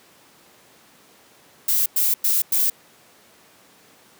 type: noise bursts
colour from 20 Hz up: violet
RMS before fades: -19 dBFS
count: 4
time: 1.68-2.7 s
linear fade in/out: 5 ms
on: 180 ms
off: 100 ms
effects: pink hiss -52 dBFS RMS until 4.19 s + high-pass 200 Hz 12 dB/octave